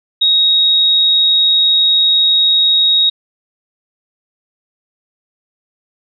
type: tone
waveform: sine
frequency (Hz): 3774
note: A#7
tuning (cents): +21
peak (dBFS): -8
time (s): 0.21-3.1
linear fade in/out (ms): 10
effects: none